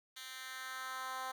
10% pulse tone with high-pass filter sweep, 260 Hz, C4, 11 cents flat, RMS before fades -44 dBFS, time 0.16-1.32 s, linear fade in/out 10 ms, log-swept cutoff 2700 to 830 Hz, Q 1.7, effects none

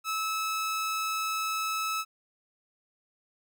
sawtooth tone, 1300 Hz, E6, 24 cents flat, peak -25 dBFS, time 0.04-2.05 s, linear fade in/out 50 ms, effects none

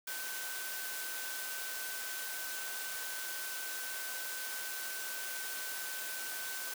sine tone in noise, 1526 Hz, G6, 47 cents flat, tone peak -44 dBFS, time 0.07-6.74 s, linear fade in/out 5 ms, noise white, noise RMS -41 dBFS, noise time 0.07-6.74 s, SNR -6 dB, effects high-pass 400 Hz 12 dB/octave

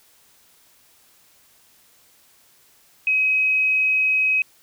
sine tone, 2538 Hz, D#7, 34 cents sharp, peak -16 dBFS, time 3.07-4.42 s, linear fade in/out 2 ms, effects white hiss -56 dBFS RMS until 4.62 s

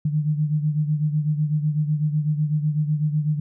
sine beating tone pair, 150 / 158 Hz, D3 / D#3, +37 / +27 cents, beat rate 8 Hz, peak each -20 / -26 dBFS, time 0.05-3.4 s, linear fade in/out 5 ms, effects none

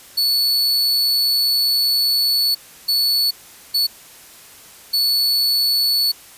45% pulse tone bursts at uneven times, 4435 Hz, C#8, in tune, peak -14 dBFS, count 4, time 0.17-2.55 / 2.88-3.31 / 3.74-3.87 / 4.93-6.12 s, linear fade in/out 10 ms, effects white hiss -43 dBFS RMS until 6.37 s + resampled to 32000 Hz

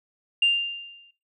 sine tone with exponential decay, 2794 Hz, F7, in tune, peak -14 dBFS, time 0.42-1.11 s, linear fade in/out 5 ms, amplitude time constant 150 ms, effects noise-tail reverb RT60 0.3 s tail -20 dB re dry + tanh soft clip ceiling -11 dBFS

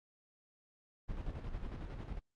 brown noise with tremolo, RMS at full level -40 dBFS, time 1.08-2.2 s, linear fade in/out 20 ms, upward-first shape square, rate 11 Hz, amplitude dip 45%, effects low-pass 4000 Hz 12 dB/octave + Opus 32 kbps

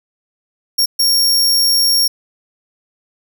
sawtooth tone bursts at uneven times, 5540 Hz, F8, 15 cents flat, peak -8 dBFS, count 2, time 0.78-0.86 / 0.99-2.08 s, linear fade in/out 10 ms, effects none

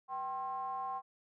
triangle ring-modulated tone, 144.6 Hz, D3, 27 cents flat, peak -31 dBFS, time 0.08-1.02 s, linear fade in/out 50 ms, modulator 920 Hz, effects none

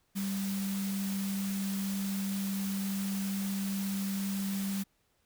sine tone in noise, 196 Hz, G3, in tune, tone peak -31 dBFS, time 0.15-4.84 s, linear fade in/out 20 ms, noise white, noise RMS -42 dBFS, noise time 0.15-4.84 s, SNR +8 dB, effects pink hiss -73 dBFS RMS until 5.25 s

